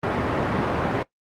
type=band-pass noise; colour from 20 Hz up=pink; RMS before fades=-24 dBFS; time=0.03-1.03 s; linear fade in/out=5 ms; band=120 to 1500 Hz; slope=12 dB/octave; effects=noise-tail reverb RT60 0.1 s tail -18 dB re dry + Opus 32 kbps